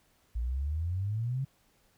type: exponential sweep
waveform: sine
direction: up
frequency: 55.7 to 138.59 Hz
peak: -29 dBFS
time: 0.35-1.45 s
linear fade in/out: 10 ms
effects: pink hiss -68 dBFS RMS until 1.97 s